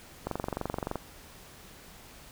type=click train; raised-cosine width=1 ms; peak=-17 dBFS; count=17; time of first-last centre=0.27-0.957 s; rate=23.3 Hz; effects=pink hiss -51 dBFS RMS until 2.31 s